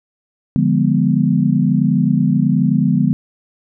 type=chord; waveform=sine; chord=D diminished seventh; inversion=none; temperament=equal with one note detuned; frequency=146.83 / 174.61 / 205.6 / 246.9 Hz; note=D3 / F3 / Ab3 / Cb4; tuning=0 / 0 / -17 / 0 cents; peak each=-17 dBFS; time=0.56-3.13 s; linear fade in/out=0 ms; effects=none